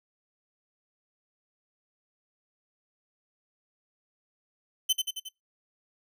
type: tone with echo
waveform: sawtooth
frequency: 3058 Hz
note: G7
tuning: 44 cents flat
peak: -18 dBFS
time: 4.89-4.93 s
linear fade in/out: 10 ms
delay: 90 ms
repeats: 4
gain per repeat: -4 dB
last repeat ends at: 5.29 s
effects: noise-tail reverb RT60 0.2 s tail -24 dB re dry